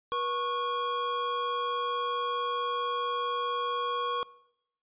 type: tone pair together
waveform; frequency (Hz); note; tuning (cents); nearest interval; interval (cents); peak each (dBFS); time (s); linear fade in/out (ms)
square; 483.5 / 1100; B4 / C#6; -37 / -14; octave + major second; 1423; -35 / -30; 0.12-4.23; 0
effects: noise-tail reverb RT60 0.8 s tail -22 dB re dry + resampled to 8000 Hz